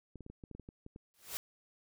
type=clicks; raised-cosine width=3 ms; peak=-35 dBFS; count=11; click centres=0.157 / 0.207 / 0.264 / 0.3 / 0.438 / 0.513 / 0.55 / 0.597 / 0.689 / 0.864 / 0.961 s
type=noise with exponential growth; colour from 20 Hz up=white; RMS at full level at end=-36 dBFS; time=1.14-1.37 s; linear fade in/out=0 ms; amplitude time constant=49 ms
effects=none